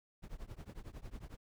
brown noise with tremolo, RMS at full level -44 dBFS, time 0.22-1.37 s, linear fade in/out 20 ms, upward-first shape triangle, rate 11 Hz, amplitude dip 100%, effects none

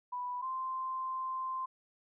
sine tone pair in turn, 987.8 / 1042.7 Hz, B5 / C6, 0 / -6 cents, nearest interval minor second, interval 94 cents, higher second, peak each -35 / -34 dBFS, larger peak second, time 0.12-0.42 / 0.42-1.66 s, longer second, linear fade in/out 10 ms, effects none

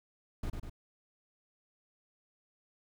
brown noise with echo, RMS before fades -35 dBFS, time 0.43-0.5 s, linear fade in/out 5 ms, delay 99 ms, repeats 2, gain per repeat -4 dB, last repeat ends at 0.698 s, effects none

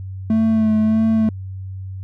triangle tone with vibrato, 219.3 Hz, A3, 6 cents flat, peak -11 dBFS, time 0.3-1.29 s, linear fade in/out 2 ms, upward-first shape sine, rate 1.6 Hz, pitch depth 25 cents each way, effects added 95 Hz sine -27 dBFS peak until 2.03 s

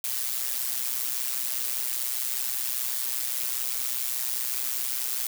blue noise with amplitude modulation, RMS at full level -26 dBFS, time 0.04-5.27 s, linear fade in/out 2 ms, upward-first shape sine, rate 125 Hz, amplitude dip 75%, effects none

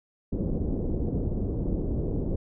pink low-pass noise, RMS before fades -28 dBFS, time 0.32-2.36 s, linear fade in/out 5 ms, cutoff 450 Hz, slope 24 dB/octave, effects none

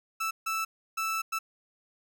30% pulse tone bursts at uneven times, 1318.5 Hz, E6, in tune, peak -26 dBFS, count 4, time 0.2-0.31 / 0.46-0.65 / 0.97-1.22 / 1.32-1.39 s, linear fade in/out 10 ms, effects none

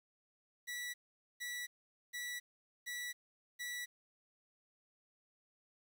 sawtooth tone bursts, 1951 Hz, B6, 22 cents flat, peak -37 dBFS, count 5, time 0.67-3.86 s, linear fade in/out 20 ms, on 270 ms, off 460 ms, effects 11-bit

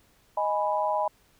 sine chord, G# minor, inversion second, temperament equal, 622.3 / 830.6 / 987.8 Hz, D#5 / G#5 / B5, 0 / 0 / 0 cents, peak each -28 dBFS, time 0.37-1.08 s, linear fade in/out 5 ms, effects pink hiss -63 dBFS RMS until 1.39 s

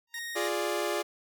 10% pulse tone with exponential growth, 930 Hz, A#5, 4 cents flat, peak -35 dBFS, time 0.07-0.19 s, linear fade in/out 5 ms, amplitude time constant 25 ms
sawtooth tone, 1864.7 Hz, A#6, in tune, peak -32 dBFS, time 0.14-0.48 s, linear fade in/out 2 ms
sawtooth chord, D diminished, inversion first, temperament equal, 349.2 / 415.3 / 587.3 Hz, F4 / Ab4 / D5, 0 / 0 / 0 cents, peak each -29 dBFS, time 0.35-1.03 s, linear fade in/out 20 ms
effects none

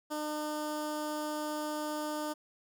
15% pulse tone with notch filter, 302.5 Hz, D#4, 49 cents flat, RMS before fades -36 dBFS, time 0.1-2.34 s, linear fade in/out 20 ms, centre 2500 Hz, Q 1.7, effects none

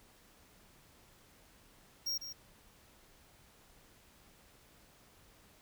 square tone with echo, 5588 Hz, F8, in tune, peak -34 dBFS, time 2.06-2.18 s, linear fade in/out 10 ms, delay 150 ms, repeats 1, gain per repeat -9 dB, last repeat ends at 2.33 s, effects pink hiss -63 dBFS RMS until 5.61 s

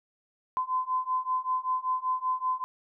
sine beating tone pair, 1021 / 1026.2 Hz, C6 / C6, -43 / -34 cents, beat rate 5.2 Hz, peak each -30 / -29 dBFS, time 0.57-2.64 s, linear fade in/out 0 ms, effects none

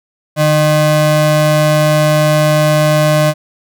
square ring-modulated tone, 229.3 Hz, A#3, 28 cents flat, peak -6 dBFS, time 0.36-3.34 s, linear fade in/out 50 ms, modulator 380 Hz, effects none

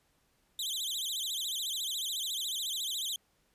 sawtooth tone with vibrato, 3500 Hz, A7, 10 cents flat, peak -30 dBFS, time 0.59-3.16 s, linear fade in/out 2 ms, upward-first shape sine, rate 14 Hz, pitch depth 230 cents each way, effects pink hiss -72 dBFS RMS until 3.54 s + resampled to 32000 Hz

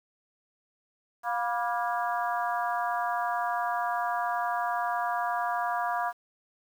harmonic tone with a mistuned harmonic, 235.6 Hz, A#3, 19 cents sharp, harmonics 3 / 4 / 5 / 6 / 7, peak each -30 / -32 / -34 / -38 / -37 dBFS, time 1.23-6.13 s, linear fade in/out 50 ms, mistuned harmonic 4, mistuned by +59 cents, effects 9-bit

